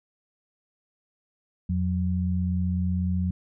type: tone pair together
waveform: sine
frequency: 86 / 182.23 Hz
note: F2 / F#3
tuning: -26 / -26 cents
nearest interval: octave + minor second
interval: 1300 cents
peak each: -25 / -26 dBFS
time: 1.69-3.31 s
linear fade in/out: 5 ms
effects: none